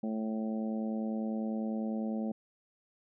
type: harmonic tone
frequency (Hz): 110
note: A2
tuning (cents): 0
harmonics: 2 / 3 / 4 / 5 / 6 / 7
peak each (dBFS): -32 / -43 / -46 / -43 / -49 / -48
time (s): 0.03-2.32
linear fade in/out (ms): 5
effects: none

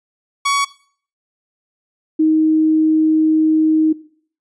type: tone pair in turn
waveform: sawtooth / sine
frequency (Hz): 1123 / 314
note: C#6 / D#4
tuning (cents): +22 / +16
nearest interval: octave + minor seventh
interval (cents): 2206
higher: first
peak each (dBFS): -10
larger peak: neither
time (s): 0.45-0.65 / 2.19-3.93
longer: second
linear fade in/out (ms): 10
effects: noise-tail reverb RT60 0.5 s tail -18 dB re dry + resampled to 22050 Hz

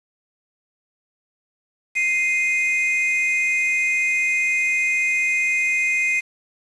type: tone pair together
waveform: triangle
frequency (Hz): 2095 / 2489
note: C7 / D#7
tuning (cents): +2 / 0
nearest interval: minor third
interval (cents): 298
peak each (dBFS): -19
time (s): 1.95-6.21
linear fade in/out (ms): 20
effects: resampled to 24000 Hz + 7-bit

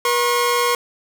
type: tone pair together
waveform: sawtooth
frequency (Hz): 482 / 1082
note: B4 / C#6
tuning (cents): -42 / -42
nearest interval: octave + major second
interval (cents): 1400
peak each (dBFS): -15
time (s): 0.05-0.75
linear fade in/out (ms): 2
effects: none

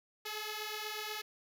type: beating tone pair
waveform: 5% pulse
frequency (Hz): 422.9 / 431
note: G#4 / A4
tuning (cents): +31 / -36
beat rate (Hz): 8.1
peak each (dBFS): -30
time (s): 0.25-1.22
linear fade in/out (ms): 10
effects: none

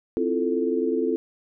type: chord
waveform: sine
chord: F major seventh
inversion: second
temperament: equal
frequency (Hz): 261.6 / 329.6 / 349.2 / 440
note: C4 / E4 / F4 / A4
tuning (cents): 0 / 0 / 0 / 0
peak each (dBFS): -27 / -28 / -27 / -25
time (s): 0.17-1.16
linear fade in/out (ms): 0
effects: none

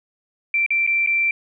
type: tone with dropouts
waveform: sine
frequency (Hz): 2349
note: D7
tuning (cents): 0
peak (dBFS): -16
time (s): 0.54-1.31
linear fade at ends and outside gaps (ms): 2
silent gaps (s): 0.663-0.705 / 0.866-0.874 / 1.063-1.072
effects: none

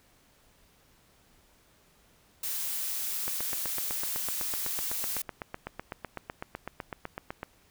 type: noise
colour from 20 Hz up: blue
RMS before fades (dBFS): -33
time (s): 2.43-5.22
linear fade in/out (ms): 5
type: click train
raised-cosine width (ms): 0.5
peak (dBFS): -20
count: 34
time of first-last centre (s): 3.28-7.431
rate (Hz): 7.95
effects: pink hiss -63 dBFS RMS until 7.7 s

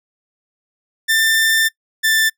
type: tone pair in turn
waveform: sawtooth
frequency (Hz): 1787 / 1771.6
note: A6 / A6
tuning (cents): +26 / +11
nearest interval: unison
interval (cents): 15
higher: first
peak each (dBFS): -9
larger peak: neither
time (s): 1.08-1.69 / 2.03-2.3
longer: first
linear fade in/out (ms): 20
effects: noise-tail reverb RT60 0.1 s tail -24 dB re dry

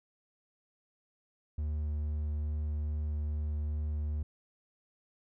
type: tone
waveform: triangle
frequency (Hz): 75.2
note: D2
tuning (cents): +42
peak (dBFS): -29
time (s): 1.58-4.23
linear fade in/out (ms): 5
effects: none

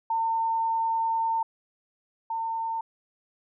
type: tone pair in turn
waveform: sine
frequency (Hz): 905 / 905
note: A5 / A5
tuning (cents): +48 / +48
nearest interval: unison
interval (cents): 0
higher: neither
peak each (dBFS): -23 / -27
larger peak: first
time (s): 0.1-1.43 / 2.3-2.81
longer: first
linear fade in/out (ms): 5
effects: none

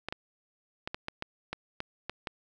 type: clicks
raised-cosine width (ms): 0.3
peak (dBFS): -18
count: 10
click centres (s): 0.086 / 0.125 / 0.875 / 0.945 / 1.084 / 1.224 / 1.53 / 1.804 / 2.096 / 2.272
effects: none

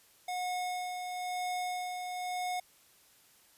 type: tone with tremolo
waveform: square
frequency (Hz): 726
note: F#5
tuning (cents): -33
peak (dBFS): -33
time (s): 0.28-2.6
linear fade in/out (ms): 5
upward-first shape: sine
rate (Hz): 1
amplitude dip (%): 40
effects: white hiss -63 dBFS RMS until 3.57 s + resampled to 32000 Hz

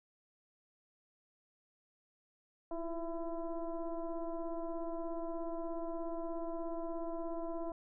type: tone with frequency modulation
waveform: sine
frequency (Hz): 329.6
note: E4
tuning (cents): 0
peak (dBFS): -36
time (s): 2.71-7.72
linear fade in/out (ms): 2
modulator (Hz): 338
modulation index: 1.5
effects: none

